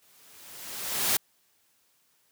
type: noise with exponential growth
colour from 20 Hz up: white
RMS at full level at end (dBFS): -23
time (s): 0.02-1.17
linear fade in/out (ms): 5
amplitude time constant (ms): 250
effects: white hiss -68 dBFS RMS until 2.31 s + high-pass 80 Hz 12 dB/octave